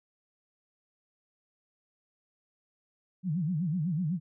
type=tone with vibrato; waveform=sine; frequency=166.8 Hz; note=E3; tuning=21 cents sharp; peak=-27 dBFS; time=3.23-4.2 s; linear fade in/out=50 ms; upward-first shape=sine; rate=8 Hz; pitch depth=220 cents each way; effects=none